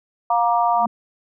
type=harmonic tone; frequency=235.6 Hz; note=A#3; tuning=19 cents sharp; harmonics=3 / 4 / 5; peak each=-18 / -19 / -23 dBFS; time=0.3-0.86 s; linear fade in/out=5 ms
type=tone with exponential growth; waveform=sine; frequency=220.5 Hz; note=A3; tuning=4 cents sharp; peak=-23 dBFS; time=0.7-0.87 s; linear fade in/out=2 ms; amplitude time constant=36 ms
effects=none